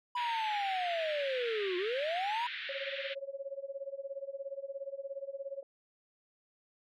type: linear two-way sweep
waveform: triangle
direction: down then up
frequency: 987.8 to 349.2 to 987.8 Hz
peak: -30 dBFS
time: 0.15-2.47 s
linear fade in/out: 5 ms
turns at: 1.77 s
type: band-pass noise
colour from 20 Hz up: pink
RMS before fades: -41 dBFS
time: 0.16-3.15 s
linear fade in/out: 20 ms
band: 1600 to 3700 Hz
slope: 48 dB/octave
type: tone with tremolo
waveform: sine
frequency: 550 Hz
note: C#5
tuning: 14 cents flat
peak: -35 dBFS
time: 2.69-5.63 s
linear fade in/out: 2 ms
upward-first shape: sine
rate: 17 Hz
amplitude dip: 90%
effects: none